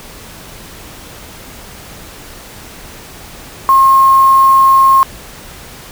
sine tone with quantisation, 1073 Hz, C6, 43 cents sharp, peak -4 dBFS, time 3.69-5.03 s, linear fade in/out 0 ms, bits 4, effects pink hiss -33 dBFS RMS until 5.91 s

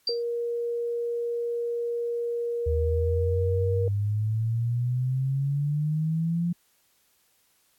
sine tone with exponential decay, 4699 Hz, D8, in tune, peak -21 dBFS, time 0.07-0.23 s, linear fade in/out 5 ms, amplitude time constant 33 ms
sine tone, 472.3 Hz, A#4, 23 cents sharp, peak -26 dBFS, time 0.09-3.88 s, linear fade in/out 2 ms
sine exponential sweep, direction up, 77.1 to 174.61 Hz, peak -23 dBFS, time 2.66-6.53 s, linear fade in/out 10 ms
effects white hiss -66 dBFS RMS until 7.78 s + AAC 64 kbps

